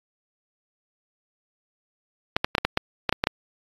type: clicks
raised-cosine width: 0.3 ms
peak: -4 dBFS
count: 10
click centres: 2.365 / 2.445 / 2.551 / 2.582 / 2.65 / 2.774 / 3.093 / 3.126 / 3.239 / 3.271 s
effects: AAC 32 kbps